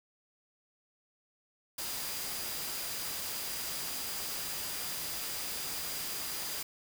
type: tone in noise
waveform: sine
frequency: 4860 Hz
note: D#8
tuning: 42 cents flat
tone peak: -45 dBFS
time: 1.78-6.63 s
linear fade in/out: 5 ms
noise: white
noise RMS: -38 dBFS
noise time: 1.78-6.63 s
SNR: -10 dB
effects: none